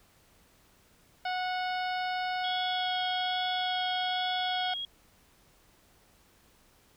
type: harmonic tone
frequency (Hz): 734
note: F#5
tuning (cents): -14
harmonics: 1 / 2 / 3 / 4 / 5 / 6 / 7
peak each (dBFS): -31 / -37 / -41 / -43 / -45 / -47 / -48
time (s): 1.25-4.74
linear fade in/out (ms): 5
type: tone with vibrato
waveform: sine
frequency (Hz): 3322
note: G#7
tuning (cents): 0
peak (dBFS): -33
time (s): 2.44-4.85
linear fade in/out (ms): 2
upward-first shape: sine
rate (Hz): 1.2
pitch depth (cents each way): 22
effects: pink hiss -63 dBFS RMS until 6.96 s